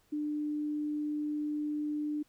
sine tone, 298.6 Hz, D4, 29 cents sharp, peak -31 dBFS, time 0.12-2.23 s, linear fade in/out 10 ms, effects pink hiss -69 dBFS RMS until 2.28 s

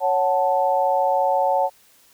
sine chord, F# minor, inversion second, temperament equal, 554.4 / 740 / 880 Hz, C#5 / F#5 / A5, 0 / 0 / 0 cents, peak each -21 dBFS, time 0-1.7 s, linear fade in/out 50 ms, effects white hiss -55 dBFS RMS until 2.13 s

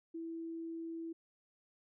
sine tone, 329.6 Hz, E4, in tune, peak -40 dBFS, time 0.14-1.13 s, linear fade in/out 10 ms, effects none

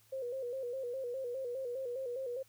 sine tone with vibrato, 507 Hz, B4, 45 cents sharp, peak -36 dBFS, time 0.12-2.43 s, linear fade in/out 10 ms, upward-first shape square, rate 4.9 Hz, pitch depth 81 cents each way, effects added 109 Hz sine -70 dBFS peak until 2.48 s + white hiss -67 dBFS RMS until 2.48 s

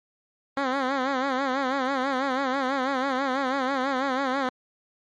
10% pulse tone with vibrato, 266.3 Hz, C4, 31 cents sharp, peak -15 dBFS, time 0.57-4.49 s, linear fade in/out 2 ms, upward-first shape sine, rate 6.1 Hz, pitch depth 93 cents each way, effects low-pass 3000 Hz 12 dB/octave + MP3 64 kbps

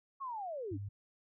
sine linear sweep, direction down, 1121 to 256.8 Hz, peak -38 dBFS, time 0.2-0.78 s, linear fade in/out 20 ms
sine tone, 100.7 Hz, G2, 47 cents sharp, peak -39 dBFS, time 0.71-0.89 s, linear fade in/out 10 ms
effects none

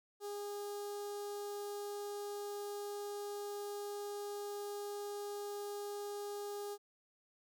sawtooth tone with notch filter, 409 Hz, G#4, 26 cents flat, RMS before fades -43 dBFS, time 0.2-6.78 s, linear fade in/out 50 ms, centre 2200 Hz, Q 0.6, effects none

